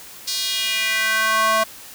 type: tone with high-pass filter sweep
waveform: square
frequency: 220 Hz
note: A3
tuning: in tune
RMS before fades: -20 dBFS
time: 0.27-1.64 s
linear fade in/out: 10 ms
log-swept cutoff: 4700 to 830 Hz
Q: 2.5
effects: white hiss -40 dBFS RMS until 1.94 s